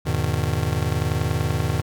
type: chord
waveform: square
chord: E major seventh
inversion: none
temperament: just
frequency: 82.41 / 103.01 / 123.61 / 154.51 Hz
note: E2 / G#2 / B2 / D#3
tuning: 0 / -14 / +2 / -12 cents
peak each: -27 dBFS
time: 0.05-1.82 s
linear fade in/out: 20 ms
effects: none